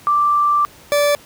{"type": "tone pair in turn", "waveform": ["sine", "40% pulse"], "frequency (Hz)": [1174.7, 581.3], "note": ["D6", "D5"], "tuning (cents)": [0, -18], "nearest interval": "octave", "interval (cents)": 1218, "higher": "first", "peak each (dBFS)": -12, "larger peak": "neither", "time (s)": [[0.07, 0.65], [0.92, 1.15]], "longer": "first", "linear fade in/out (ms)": 0, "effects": ["pink hiss -44 dBFS RMS until 1.25 s", "high-pass 60 Hz 12 dB/octave"]}